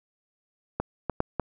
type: clicks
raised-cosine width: 1 ms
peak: -12 / -13 / -9 / -12 dBFS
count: 4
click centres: 0.8 / 1.097 / 1.204 / 1.397 s
effects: none